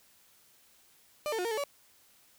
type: tone with pitch steps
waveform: 35% pulse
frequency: 598 / 446.8 / 359.9 / 461.4 / 434.4 / 568 Hz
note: D5 / A4 / F#4 / A#4 / A4 / C#5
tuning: +31 / +27 / -48 / -18 / -22 / +42 cents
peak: -29 dBFS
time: 1.26-1.638 s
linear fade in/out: 0 ms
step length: 63 ms
effects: white hiss -63 dBFS RMS until 2.38 s